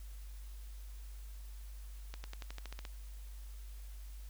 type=accelerating click train; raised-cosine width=0.2 ms; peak=-28 dBFS; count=10; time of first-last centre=2.14-2.852 s; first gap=100 ms; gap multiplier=0.94; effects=added 50 Hz sine -45 dBFS peak until 4.29 s + white hiss -62 dBFS RMS until 4.29 s